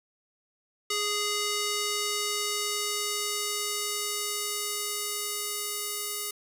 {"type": "tone with band-pass filter sweep", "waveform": "square", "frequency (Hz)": 414.2, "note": "G#4", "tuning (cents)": -5, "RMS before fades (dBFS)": -31, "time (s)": [0.9, 6.31], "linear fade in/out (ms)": 5, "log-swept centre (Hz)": [5200, 12000], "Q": 0.71, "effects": []}